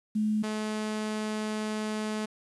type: tone pair in turn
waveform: sine / sawtooth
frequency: 213.9 / 214.8 Hz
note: A3 / A3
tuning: -49 / -41 cents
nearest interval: unison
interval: 8 cents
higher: second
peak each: -24 / -26 dBFS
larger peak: first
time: 0.15-0.43 / 0.43-2.26 s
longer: second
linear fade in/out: 10 ms
effects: resampled to 24000 Hz + 9-bit